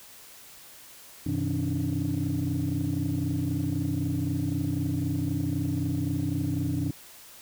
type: tone cluster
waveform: sine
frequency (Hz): 94.7 / 126.3 / 159.1 / 276 / 299.9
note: F#2 / B2 / D#3 / C#4 / D4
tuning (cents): +41 / +39 / +39 / -7 / +36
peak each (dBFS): -31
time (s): 1.26-6.91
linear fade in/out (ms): 5
effects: tanh soft clip ceiling -19 dBFS + white hiss -49 dBFS RMS until 7.41 s